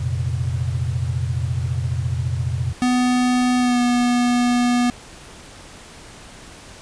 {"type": "chord", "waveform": "sine", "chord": "F suspended fourth", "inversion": "none", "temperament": "just", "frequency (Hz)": [87.31, 116.41, 130.96], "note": ["F2", "Bb2", "C3"], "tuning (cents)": [0, -2, 2], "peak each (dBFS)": -24, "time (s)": [0, 2.73], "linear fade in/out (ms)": 10}
{"type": "tone with pitch glide", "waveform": "square", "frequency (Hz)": [249, 243.7], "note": ["B3", "B3"], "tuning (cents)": [14, -23], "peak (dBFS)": -16, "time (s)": [2.82, 4.9], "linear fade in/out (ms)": 0, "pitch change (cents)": -37, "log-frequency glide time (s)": [3.58, 3.8]}
{"effects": ["pink hiss -41 dBFS RMS until 6.81 s", "resampled to 22050 Hz"]}